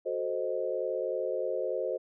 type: chord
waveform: sine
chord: F# diminished seventh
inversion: none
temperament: equal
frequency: 370 / 440 / 523.3 / 622.3 Hz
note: F#4 / A4 / C5 / Eb5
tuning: 0 / 0 / 0 / 0 cents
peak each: -36 / -36 / -32 / -36 dBFS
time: 0.05-1.98 s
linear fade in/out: 20 ms
effects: none